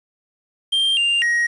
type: tone with pitch steps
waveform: triangle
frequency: 3176 / 2794 / 1888 Hz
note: G7 / F7 / A#6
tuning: +22 / 0 / +22 cents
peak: -14 dBFS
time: 0.72-1.47 s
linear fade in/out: 10 ms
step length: 250 ms
effects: resampled to 24000 Hz + 8-bit